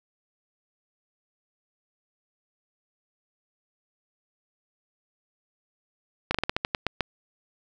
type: slowing click train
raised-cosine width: 0.3 ms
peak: -8 dBFS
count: 10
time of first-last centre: 6.31-7.007 s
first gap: 35 ms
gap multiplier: 1.19
effects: none